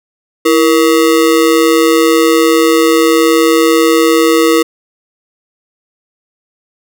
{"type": "ring-modulated tone", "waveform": "square", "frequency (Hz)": 400, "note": "G4", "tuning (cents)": 35, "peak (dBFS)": -4, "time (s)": [0.45, 4.63], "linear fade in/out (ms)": 10, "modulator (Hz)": 70.3, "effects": []}